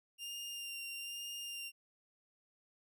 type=tone with vibrato; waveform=sawtooth; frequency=2794 Hz; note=F7; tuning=in tune; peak=-39 dBFS; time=0.18-1.72 s; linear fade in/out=50 ms; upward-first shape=sine; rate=1.1 Hz; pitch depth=16 cents each way; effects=none